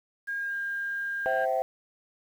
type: tone with pitch glide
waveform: sine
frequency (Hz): 1621 to 1607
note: G#6 to G6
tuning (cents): -42 to +43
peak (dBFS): -29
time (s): 0.27-1.46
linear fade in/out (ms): 20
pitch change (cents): -15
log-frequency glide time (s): 0.39-0.55
type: chord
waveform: sine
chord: C major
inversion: none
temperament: equal with one note detuned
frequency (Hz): 523.3 / 659.3 / 768.7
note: C5 / E5 / G5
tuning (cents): 0 / 0 / -34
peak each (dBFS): -28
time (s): 1.26-1.62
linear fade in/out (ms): 0
effects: tanh soft clip ceiling -17 dBFS + 9-bit